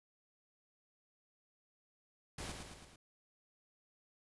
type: noise with echo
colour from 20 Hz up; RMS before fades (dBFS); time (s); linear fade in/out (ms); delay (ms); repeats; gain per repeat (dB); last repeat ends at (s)
pink; -44; 2.38-2.52; 5; 110; 4; -4; 2.96
effects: resampled to 24000 Hz